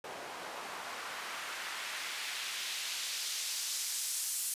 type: noise with band-pass filter sweep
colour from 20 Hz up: white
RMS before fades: -39 dBFS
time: 0.04-4.54 s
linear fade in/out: 2 ms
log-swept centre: 620 to 9100 Hz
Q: 0.95
effects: resampled to 32000 Hz